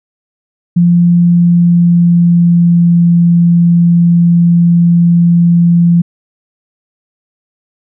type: tone with pitch glide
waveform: sine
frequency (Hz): 173.3 to 171.41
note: F3 to F3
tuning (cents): -13 to -32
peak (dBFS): -4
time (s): 0.76-6.02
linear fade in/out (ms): 10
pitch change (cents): -19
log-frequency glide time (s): 1.18-3.05
effects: none